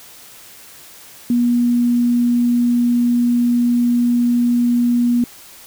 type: tone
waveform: sine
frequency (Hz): 240.7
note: B3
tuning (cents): -44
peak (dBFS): -12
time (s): 1.3-5.24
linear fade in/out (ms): 2
effects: white hiss -41 dBFS RMS until 5.66 s